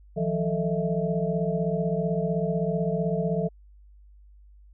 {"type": "tone cluster", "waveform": "sine", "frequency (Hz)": [161.7, 177.5, 441.9, 622, 665], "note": ["E3", "F3", "A4", "D#5", "E5"], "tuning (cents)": [-33, 28, 7, -1, 15], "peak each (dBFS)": [-29, -28, -29, -34, -32], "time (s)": [0.16, 3.49], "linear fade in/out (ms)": 20, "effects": ["added 50 Hz sine -49 dBFS peak until 4.73 s"]}